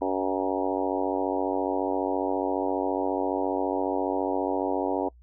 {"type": "harmonic tone with a mistuned harmonic", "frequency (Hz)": 94.6, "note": "F#2", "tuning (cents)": 39, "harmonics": [3, 4, 5, 6, 7, 8, 9, 10], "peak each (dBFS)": [-30, -31, -32, -33, -33, -34, -35, -35], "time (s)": [0.01, 5.09], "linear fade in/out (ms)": 10, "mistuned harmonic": 9, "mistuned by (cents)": -16, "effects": ["noise-tail reverb RT60 0.1 s tail -25 dB re dry", "added 60 Hz sine -50 dBFS peak until 5.22 s"]}